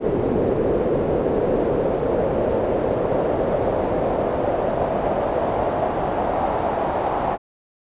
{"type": "noise with band-pass filter sweep", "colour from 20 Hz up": "brown", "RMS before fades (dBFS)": -21, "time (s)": [0, 7.38], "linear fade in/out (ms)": 50, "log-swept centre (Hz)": [430, 760], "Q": 2.6, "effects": ["resampled to 8000 Hz"]}